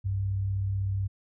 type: tone pair together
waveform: sine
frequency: 61.5 / 97.63 Hz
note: B1 / G2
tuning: -7 / -7 cents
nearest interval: minor sixth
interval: 800 cents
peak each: -38 / -26 dBFS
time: 0.04-1.08 s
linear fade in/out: 20 ms
effects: none